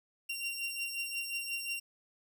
sawtooth beating tone pair, 2760 / 2765.6 Hz, F7 / F7, -21 / -18 cents, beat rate 5.6 Hz, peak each -34 / -37 dBFS, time 0.29-1.8 s, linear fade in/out 10 ms, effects none

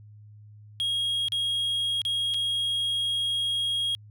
triangle tone with dropouts, 3276 Hz, G#7, 24 cents flat, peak -23 dBFS, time 0.8-3.95 s, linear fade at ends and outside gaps 0 ms, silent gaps 1.284-1.321 / 2.017-2.051 / 2.339-2.343 s, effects added 105 Hz sine -46 dBFS peak until 4.1 s

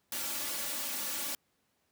white noise with comb filter, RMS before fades -36 dBFS, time 0.12-1.35 s, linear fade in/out 2 ms, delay 3.5 ms, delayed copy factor +0.95, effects pink hiss -75 dBFS RMS until 1.91 s + high-pass 100 Hz 12 dB/octave

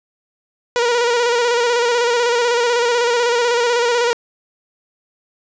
sawtooth tone with vibrato, 477.5 Hz, A#4, 42 cents sharp, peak -10 dBFS, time 0.76-4.13 s, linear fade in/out 0 ms, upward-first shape square, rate 16 Hz, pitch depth 39 cents each way, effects resampled to 16000 Hz + 7-bit

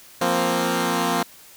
10% pulse chord, F suspended fourth, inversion none, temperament equal, 174.61 / 233.1 / 261.6 Hz, F3 / Bb3 / C4, 0 / 0 / 0 cents, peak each -16 dBFS, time 0.21-1.23 s, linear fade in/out 5 ms, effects white hiss -47 dBFS RMS until 1.56 s

